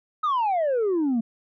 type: exponential sweep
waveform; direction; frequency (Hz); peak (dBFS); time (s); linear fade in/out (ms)
sine; down; 1288 to 219.7; -18; 0.23-1.21; 10
effects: tanh soft clip ceiling -19 dBFS